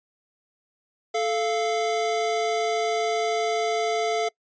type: tone pair together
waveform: square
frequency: 437.4 / 692 Hz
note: A4 / F5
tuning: -10 / -16 cents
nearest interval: minor sixth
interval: 794 cents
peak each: -26 dBFS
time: 1.14-4.29 s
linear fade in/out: 10 ms
effects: noise-tail reverb RT60 0.1 s tail -24 dB re dry + resampled to 16000 Hz